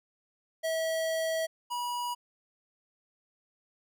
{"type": "tone pair in turn", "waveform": "square", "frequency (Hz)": [647, 969.4], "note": ["E5", "B5"], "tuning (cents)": [-32, -32], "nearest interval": "perfect fifth", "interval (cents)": 700, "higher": "second", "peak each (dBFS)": [-29, -32], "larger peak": "first", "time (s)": [[0.63, 1.47], [1.7, 2.15]], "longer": "first", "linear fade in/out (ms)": 20, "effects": []}